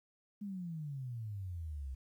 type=exponential sweep; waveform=sine; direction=down; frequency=209.8 to 63.8 Hz; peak=-39 dBFS; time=0.41-1.95 s; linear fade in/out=10 ms; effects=12-bit